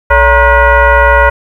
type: tone with frequency modulation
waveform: sine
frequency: 440 Hz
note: A4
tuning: in tune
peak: -3 dBFS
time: 0.1-1.3 s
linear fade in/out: 10 ms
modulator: 503 Hz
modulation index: 2.7
effects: 7-bit